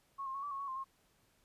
sine tone with pitch steps, 1099 / 1063 / 1104 / 1155 / 1094 / 1116 / 1049 / 1075 Hz, C#6 / C6 / C#6 / D6 / C#6 / C#6 / C6 / C6, -15 / +27 / -7 / -29 / -23 / +11 / +4 / +47 cents, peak -38 dBFS, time 0.18-0.844 s, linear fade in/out 20 ms, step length 83 ms, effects pink hiss -72 dBFS RMS until 1.44 s + resampled to 32000 Hz

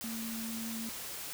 sine tone in noise, 226.3 Hz, A3, 49 cents sharp, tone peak -38 dBFS, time 0.04-0.89 s, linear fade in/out 0 ms, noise white, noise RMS -42 dBFS, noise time 0.01-1.33 s, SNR +1 dB, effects none

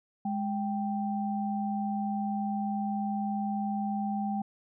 sine tone pair together, 207.3 / 784 Hz, G#3 / G5, -3 / 0 cents, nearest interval octave + major seventh, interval 2303 cents, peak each -30 / -33 dBFS, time 0.25-4.42 s, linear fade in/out 5 ms, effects none

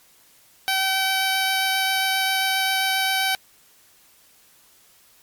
10% pulse tone with vibrato, 767 Hz, G5, 38 cents flat, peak -11 dBFS, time 0.68-3.35 s, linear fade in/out 0 ms, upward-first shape triangle, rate 7.5 Hz, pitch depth 8 cents each way, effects white hiss -55 dBFS RMS until 5.22 s + MP3 96 kbps

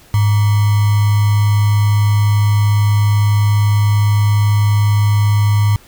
sine tone with sample-and-hold, 103.83 Hz, G#2, in tune, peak -9 dBFS, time 0.14-5.76 s, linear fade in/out 0 ms, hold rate 1050 Hz, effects pink hiss -45 dBFS RMS until 5.87 s

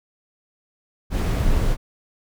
brown noise, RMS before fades -19 dBFS, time 1.1-1.77 s, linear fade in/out 50 ms, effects none

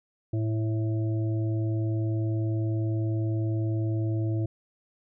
harmonic tone, 110 Hz, A2, in tune, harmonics 1 / 3 / 5 / 6, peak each -25 / -32 / -44 / -43 dBFS, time 0.33-4.46 s, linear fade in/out 5 ms, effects none

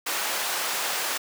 pink high-pass noise, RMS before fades -28 dBFS, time 0.06-1.18 s, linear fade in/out 10 ms, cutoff 730 Hz, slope 12 dB/octave, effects none

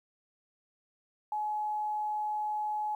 sine tone, 847 Hz, G#5, 34 cents sharp, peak -30 dBFS, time 1.32-2.95 s, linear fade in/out 2 ms, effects 11-bit

